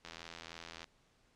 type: click train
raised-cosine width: 0.2 ms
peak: -29 dBFS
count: 67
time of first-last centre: 0.05-0.842 s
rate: 83.3 Hz
effects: pink hiss -71 dBFS RMS until 1.35 s + low-pass 7000 Hz 12 dB/octave